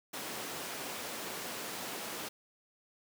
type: high-pass noise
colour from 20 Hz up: pink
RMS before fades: -41 dBFS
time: 0.13-2.29 s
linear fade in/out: 10 ms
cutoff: 270 Hz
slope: 12 dB/octave
effects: none